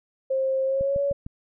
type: tone with pitch glide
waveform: sine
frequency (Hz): 531 to 562.6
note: C5 to C#5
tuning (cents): +25 to +26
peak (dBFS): -21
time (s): 0.3-1.13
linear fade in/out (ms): 10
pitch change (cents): +101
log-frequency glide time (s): 0.65-1
type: click train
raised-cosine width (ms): 5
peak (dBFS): -23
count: 4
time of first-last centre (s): 0.81-1.265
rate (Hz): 6.6
effects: none